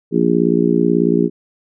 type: harmonic tone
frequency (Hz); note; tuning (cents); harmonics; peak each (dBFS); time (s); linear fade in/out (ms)
58.27; A#1; 0; 3 / 4 / 5 / 6 / 7; -18 / -18 / -18 / -18 / -18; 0.11-1.3; 50
effects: none